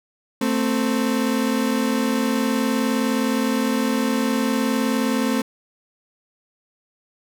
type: tone pair together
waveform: 35% pulse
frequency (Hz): 222.3 / 261.8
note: A3 / C4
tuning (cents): +18 / +1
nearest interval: minor third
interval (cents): 283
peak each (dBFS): -20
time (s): 0.41-5.42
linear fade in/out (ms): 5
effects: none